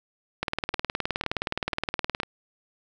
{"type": "two click trains", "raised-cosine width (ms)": 0.3, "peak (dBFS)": [-16, -10], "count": [4, 35], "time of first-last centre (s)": [[0.74, 2.233], [0.43, 2.201]], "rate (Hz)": [2.01, 19.2], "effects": []}